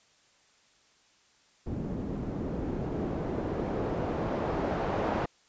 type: noise with low-pass filter sweep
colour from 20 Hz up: white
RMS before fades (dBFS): -32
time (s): 1.66-5.26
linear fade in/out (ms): 10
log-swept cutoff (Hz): 240 to 780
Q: 0.93
effects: white hiss -64 dBFS RMS until 5.48 s + resampled to 16000 Hz